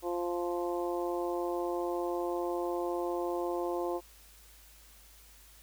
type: harmonic tone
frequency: 174.61 Hz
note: F3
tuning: in tune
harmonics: 2 / 3 / 4 / 5 / 6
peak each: -33 / -37 / -39 / -41 / -43 dBFS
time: 0.02-4.01 s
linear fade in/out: 50 ms
effects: added 52 Hz sine -58 dBFS peak until 5.62 s + white hiss -58 dBFS RMS until 5.62 s